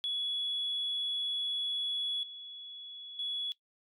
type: tone with level steps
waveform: sine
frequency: 3384 Hz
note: G#7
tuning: 32 cents sharp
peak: -30 / -43 / -32 dBFS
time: 0.04-3.52 s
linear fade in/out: 0 ms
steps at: 2.23 / 3.19 s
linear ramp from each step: 2 ms
effects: noise-tail reverb RT60 0.1 s tail -18 dB re dry + tanh soft clip ceiling -26 dBFS